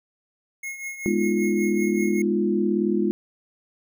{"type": "tone with tremolo", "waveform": "square", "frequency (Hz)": 2163, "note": "C#7", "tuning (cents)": -43, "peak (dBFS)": -29, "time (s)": [0.63, 2.22], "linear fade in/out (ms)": 5, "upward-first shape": "triangle", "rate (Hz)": 5.2, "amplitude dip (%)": 70}
{"type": "chord", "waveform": "sine", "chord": "F half-diminished seventh", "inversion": "first", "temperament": "equal", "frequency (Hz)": [207.7, 246.9, 311.1, 349.2], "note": ["Ab3", "Cb4", "Eb4", "F4"], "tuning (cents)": [0, 0, 0, 0], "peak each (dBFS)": [-23, -29, -28, -23], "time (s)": [1.06, 3.11], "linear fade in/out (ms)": 0}
{"effects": []}